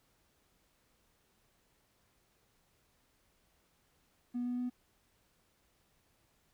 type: tone with pitch steps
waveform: triangle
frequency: 243.9 / 245.7 / 247.6 Hz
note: B3 / B3 / B3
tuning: -21 / -9 / +5 cents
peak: -30 dBFS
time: 4.34-4.7 s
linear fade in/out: 20 ms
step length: 120 ms
effects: tanh soft clip ceiling -30 dBFS + pink hiss -73 dBFS RMS until 6.53 s